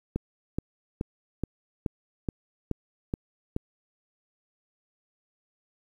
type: click train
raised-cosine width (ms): 3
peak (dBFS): -15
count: 9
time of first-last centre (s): 0.16-3.564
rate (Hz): 2.35
effects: 9-bit